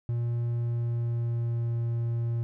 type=tone with pitch glide; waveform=triangle; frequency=118.5 to 117.07 Hz; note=A#2 to A#2; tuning=+29 to +8 cents; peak=-24 dBFS; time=0.09-2.43 s; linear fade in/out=0 ms; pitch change=-21 cents; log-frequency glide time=0.49-1.77 s; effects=none